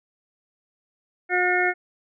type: harmonic tone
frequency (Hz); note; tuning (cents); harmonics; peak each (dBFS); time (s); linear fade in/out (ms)
360.7; F#4; -44; 1 / 2 / 4 / 5 / 6; -25 / -25 / -25 / -25 / -25; 1.29-1.74; 50
effects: none